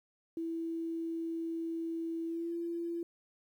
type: tone with pitch glide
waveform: sine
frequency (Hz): 330 to 339.3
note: E4 to F4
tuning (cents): +2 to -50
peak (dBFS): -34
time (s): 0.37-3.03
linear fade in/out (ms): 2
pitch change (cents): +48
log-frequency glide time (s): 2.26-2.53
effects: 11-bit